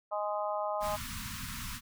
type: harmonic tone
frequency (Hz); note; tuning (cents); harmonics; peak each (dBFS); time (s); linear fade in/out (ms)
207.7; G#3; 0; 3 / 4 / 5 / 6; -34 / -36 / -38 / -40; 0.11-0.97; 20
type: band-stop noise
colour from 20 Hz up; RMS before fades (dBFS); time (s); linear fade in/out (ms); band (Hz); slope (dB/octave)
pink; -40; 0.8-1.81; 50; 260 to 970; 96
effects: none